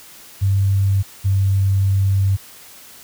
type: tone pair in turn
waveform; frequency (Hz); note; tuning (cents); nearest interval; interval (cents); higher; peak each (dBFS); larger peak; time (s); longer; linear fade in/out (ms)
sine; 98 / 97.38; G2 / G2; 0 / -11; unison; 11; first; -13; neither; 0.41-1.03 / 1.24-2.37; second; 20
effects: white hiss -42 dBFS RMS until 3.03 s

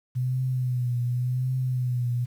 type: tone with vibrato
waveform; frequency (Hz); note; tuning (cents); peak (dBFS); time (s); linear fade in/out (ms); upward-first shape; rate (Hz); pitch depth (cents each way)
sine; 125.4; B2; +27; -23; 0.15-2.26; 20; triangle; 0.89; 62
effects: 9-bit

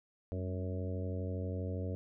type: harmonic tone with a mistuned harmonic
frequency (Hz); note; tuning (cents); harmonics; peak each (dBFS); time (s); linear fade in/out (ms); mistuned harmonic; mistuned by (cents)
92.5; F#2; 0; 1 / 2 / 3 / 4 / 5 / 6 / 7; -36 / -44 / -45 / -49 / -45 / -47 / -51; 0.32-1.95; 0; 2; +76
effects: none

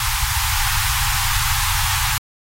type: band-stop noise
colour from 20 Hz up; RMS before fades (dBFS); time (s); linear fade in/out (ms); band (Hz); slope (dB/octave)
pink; -20; 0-2.18; 2; 130 to 790; 96
effects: AAC 48 kbps

